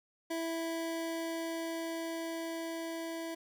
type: tone with level ramp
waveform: 25% pulse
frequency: 329.6 Hz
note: E4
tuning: in tune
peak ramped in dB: -30 to -34 dBFS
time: 0.3-3.35 s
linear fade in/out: 10 ms
effects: none